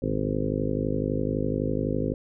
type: harmonic tone with a mistuned harmonic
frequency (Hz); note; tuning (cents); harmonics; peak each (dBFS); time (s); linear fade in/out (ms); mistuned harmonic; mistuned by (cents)
51.91; G#1; 0; 1 / 2 / 3 / 4 / 5 / 6 / 7 / 8 / 9 / 10; -35 / -33 / -32 / -35 / -30 / -34 / -36 / -34 / -34 / -34; 0.02-2.14; 5; 2; +93
effects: none